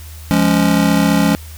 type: chord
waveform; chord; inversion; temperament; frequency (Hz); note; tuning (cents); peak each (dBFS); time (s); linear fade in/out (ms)
square; Db major; first; just; 173.24 / 207.9 / 277.2; F3 / Ab3 / Db4; -14 / +2 / 0; -16; 0.31-1.35; 0
effects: added 78 Hz sine -31 dBFS peak until 1.57 s + white hiss -40 dBFS RMS until 1.57 s